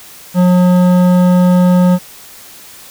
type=tone with hard clipping; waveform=triangle; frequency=180 Hz; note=F#3; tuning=47 cents flat; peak=-8 dBFS; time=0.34-1.99 s; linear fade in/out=50 ms; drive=16 dB; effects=white hiss -36 dBFS RMS until 2.9 s